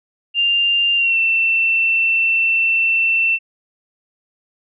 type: tone with pitch glide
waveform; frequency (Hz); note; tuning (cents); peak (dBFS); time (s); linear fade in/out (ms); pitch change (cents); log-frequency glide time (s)
sine; 2794 to 2685; F7 to E7; 0 to +31; -13; 0.34-3.39; 50; -69; 0.96-1.18
effects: none